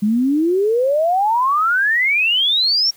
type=exponential sweep; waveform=sine; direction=up; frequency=201.7 to 5640 Hz; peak=-13 dBFS; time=0.02-2.91 s; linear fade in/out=10 ms; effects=white hiss -49 dBFS RMS until 2.96 s